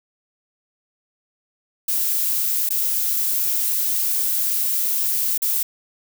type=noise with dropouts; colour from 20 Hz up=violet; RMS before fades=-21 dBFS; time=1.88-5.63 s; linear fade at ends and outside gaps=5 ms; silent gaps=2.691-2.704 / 5.378-5.419 s; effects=none